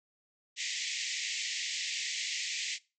pink band-pass noise, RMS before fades -36 dBFS, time 0.56-2.79 s, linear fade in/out 50 ms, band 1900 to 7600 Hz, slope 96 dB/octave, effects noise-tail reverb RT60 0.3 s tail -22 dB re dry

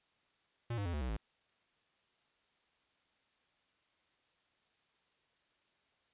square tone with pitch steps, 118.1 / 101.05 / 86.45 / 73.97 / 63.29 / 54.15 Hz, A#2 / G#2 / F2 / D2 / B1 / A1, +23 / -47 / -17 / +13 / +43 / -27 cents, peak -36 dBFS, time 0.7-1.168 s, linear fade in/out 5 ms, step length 78 ms, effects white hiss -75 dBFS RMS until 6.13 s + resampled to 8000 Hz

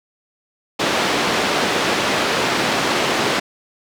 pink band-pass noise, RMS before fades -19 dBFS, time 0.79-3.4 s, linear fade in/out 10 ms, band 260 to 4500 Hz, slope 12 dB/octave, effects none

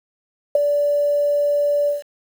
sine tone with ADSR envelope, 580 Hz, D5, 22 cents flat, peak -8 dBFS, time 0.55-2.03 s, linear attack 4 ms, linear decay 11 ms, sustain -7 dB, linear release 150 ms, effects 7-bit

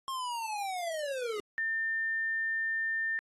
square linear sweep, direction down, 1081 to 402.3 Hz, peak -34 dBFS, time 0.08-1.4 s, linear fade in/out 0 ms
sine tone, 1800 Hz, A6, 39 cents sharp, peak -29 dBFS, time 1.58-3.19 s, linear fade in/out 0 ms
effects AAC 32 kbps

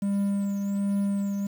triangle tone with tremolo, 199.9 Hz, G3, 34 cents sharp, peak -20 dBFS, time 0.02-1.47 s, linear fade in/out 5 ms, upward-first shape triangle, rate 1.3 Hz, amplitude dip 40%, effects 8-bit

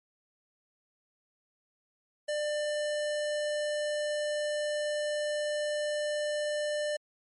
square tone, 596 Hz, D5, 25 cents sharp, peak -30 dBFS, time 2.28-6.97 s, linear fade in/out 10 ms, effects MP3 48 kbps

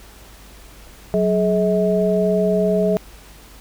sine tone cluster, 185.4 / 423 / 640 Hz, F#3 / G#4 / D#5, +4 / +32 / +49 cents, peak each -19 dBFS, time 1.14-2.97 s, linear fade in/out 0 ms, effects added 50 Hz sine -43 dBFS peak until 3.6 s + pink hiss -45 dBFS RMS until 3.6 s

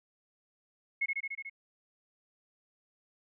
sine tone with echo, 2176 Hz, C#7, 33 cents flat, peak -27 dBFS, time 1.01-1.06 s, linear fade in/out 10 ms, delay 73 ms, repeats 6, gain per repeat -2 dB, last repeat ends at 1.498 s, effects none

